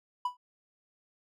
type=tone with exponential decay; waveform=triangle; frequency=987.8 Hz; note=B5; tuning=in tune; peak=-23 dBFS; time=0.25-0.37 s; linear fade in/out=5 ms; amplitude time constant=25 ms; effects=none